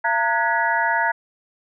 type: tone cluster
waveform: sine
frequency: 679 / 917 / 1458 / 1674 / 1948 Hz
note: F5 / A#5 / F#6 / G#6 / B6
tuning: -49 / -29 / -26 / +13 / -24 cents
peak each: -26 / -21 / -25 / -23 / -27 dBFS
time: 0.04-1.12 s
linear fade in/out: 10 ms
effects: none